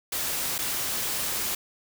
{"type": "noise with dropouts", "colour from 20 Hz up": "white", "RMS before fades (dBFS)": -29, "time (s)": [0.12, 1.55], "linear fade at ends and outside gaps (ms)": 5, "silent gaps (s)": [0.581, 0.587], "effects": []}